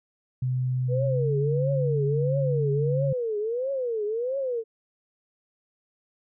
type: tone with pitch glide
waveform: sine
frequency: 127.4 to 141.36 Hz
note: C3 to C#3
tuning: -46 to +34 cents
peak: -23 dBFS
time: 0.42-3.13 s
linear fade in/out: 5 ms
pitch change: +180 cents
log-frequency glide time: 1.01-1.35 s
type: tone with vibrato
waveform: sine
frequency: 477.8 Hz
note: A#4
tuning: 43 cents sharp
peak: -25 dBFS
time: 0.88-4.64 s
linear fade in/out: 50 ms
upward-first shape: triangle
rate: 1.5 Hz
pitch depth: 270 cents each way
effects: none